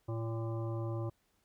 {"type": "harmonic tone with a mistuned harmonic", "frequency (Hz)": 113.8, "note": "A#2", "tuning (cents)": -41, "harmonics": [1, 3, 5, 7, 9, 10], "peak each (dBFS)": [-35, -41, -45, -52, -51, -54], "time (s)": [0.08, 1.1], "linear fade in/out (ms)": 10, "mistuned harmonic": 10, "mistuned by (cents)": 65, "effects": ["pink hiss -75 dBFS RMS until 1.44 s"]}